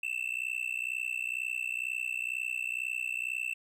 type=tone with amplitude modulation; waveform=triangle; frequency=2662 Hz; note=E7; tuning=16 cents sharp; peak=-26 dBFS; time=0.03-3.54 s; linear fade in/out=5 ms; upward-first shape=sine; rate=62.1 Hz; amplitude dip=100%; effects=none